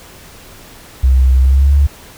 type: tone with pitch glide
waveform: sine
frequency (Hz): 64.8 to 71.07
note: C2 to C#2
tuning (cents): -16 to +44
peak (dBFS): -6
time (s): 1.03-1.87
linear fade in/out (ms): 10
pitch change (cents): +160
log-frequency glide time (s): 1.4-1.74
effects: pink hiss -38 dBFS RMS until 2.17 s